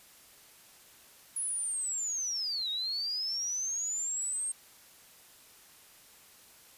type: linear two-way sweep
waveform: sine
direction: down then up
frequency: 10548 to 3729 to 8580 Hz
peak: -31 dBFS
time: 1.36-4.52 s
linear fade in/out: 5 ms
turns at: 2.7 s
effects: white hiss -57 dBFS RMS until 6.77 s + resampled to 32000 Hz